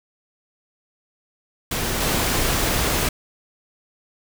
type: noise with level steps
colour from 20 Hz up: pink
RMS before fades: -24 / -21 dBFS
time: 1.71-3.09 s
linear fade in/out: 5 ms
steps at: 2 s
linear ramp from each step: 10 ms
effects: none